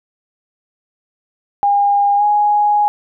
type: tone with pitch glide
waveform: sine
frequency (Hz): 810 to 830.9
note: G#5 to G#5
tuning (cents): -43 to +1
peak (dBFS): -10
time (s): 1.63-2.88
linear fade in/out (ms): 0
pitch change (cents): +44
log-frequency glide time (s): 2.17-2.23
effects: none